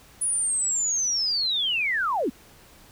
sine linear sweep, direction down, 9940 to 198.5 Hz, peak -22 dBFS, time 0.21-2.3 s, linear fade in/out 10 ms, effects pink hiss -52 dBFS RMS until 2.91 s

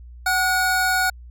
square tone pair together, 752.6 / 1453 Hz, F#5 / F#6, +29 / -32 cents, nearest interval major seventh, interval 1139 cents, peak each -23 / -20 dBFS, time 0.26-1.1 s, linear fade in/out 5 ms, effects added 60 Hz sine -38 dBFS peak until 1.3 s

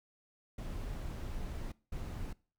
brown noise bursts at uneven times, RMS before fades -40 dBFS, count 2, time 0.58-1.72 / 1.92-2.33 s, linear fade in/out 5 ms, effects noise-tail reverb RT60 0.4 s tail -22 dB re dry

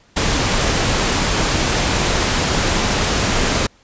pink noise, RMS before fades -17 dBFS, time 0.16-3.67 s, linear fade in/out 10 ms, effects pink hiss -53 dBFS RMS until 3.83 s + resampled to 16000 Hz

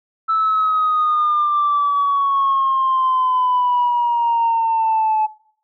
sine exponential sweep, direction down, 1318.5 to 860 Hz, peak -13 dBFS, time 0.28-5.27 s, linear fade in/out 20 ms, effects noise-tail reverb RT60 0.6 s tail -21 dB re dry + tanh soft clip ceiling -10 dBFS

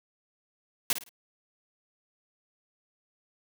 white noise with echo, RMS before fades -25 dBFS, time 0.9-0.93 s, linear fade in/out 2 ms, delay 54 ms, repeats 3, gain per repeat -10 dB, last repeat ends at 1.092 s, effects none

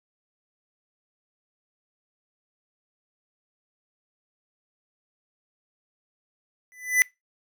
square tone with exponential growth, 1999 Hz, B6, 20 cents sharp, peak -14 dBFS, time 6.72-7.02 s, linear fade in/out 0 ms, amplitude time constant 64 ms, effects noise-tail reverb RT60 0.2 s tail -23 dB re dry

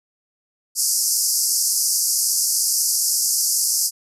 pink band-pass noise, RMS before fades -20 dBFS, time 0.75-3.91 s, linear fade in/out 50 ms, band 4800 to 13000 Hz, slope 96 dB/octave, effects none

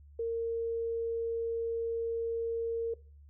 sine tone, 460 Hz, A#4, 23 cents flat, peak -30 dBFS, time 0.19-2.94 s, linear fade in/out 5 ms, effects noise-tail reverb RT60 0.4 s tail -21 dB re dry + added 72 Hz sine -52 dBFS peak until 3.29 s

